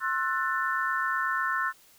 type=chord; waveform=sine; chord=F# half-diminished seventh; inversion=second; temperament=just; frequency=1065.6 / 1332 / 1480 / 1776 Hz; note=C6 / E6 / F#6 / A6; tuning=+31 / +18 / 0 / +16 cents; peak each=-31 dBFS; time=0-1.73 s; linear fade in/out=50 ms; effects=white hiss -58 dBFS RMS until 1.98 s